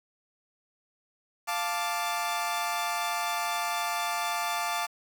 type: chord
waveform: sawtooth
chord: D minor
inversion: first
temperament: equal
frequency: 698.5 / 880 / 1174.7 Hz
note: F5 / A5 / D6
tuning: 0 / 0 / 0 cents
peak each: -29 dBFS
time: 1.47-4.87 s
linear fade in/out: 20 ms
effects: 8-bit